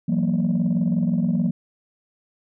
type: tone cluster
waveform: sine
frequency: 168.1 / 187 / 233.3 Hz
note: E3 / F#3 / A#3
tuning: +34 / +19 / +2 cents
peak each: -21 dBFS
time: 0.08-1.51 s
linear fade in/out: 10 ms
effects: tanh soft clip ceiling -14 dBFS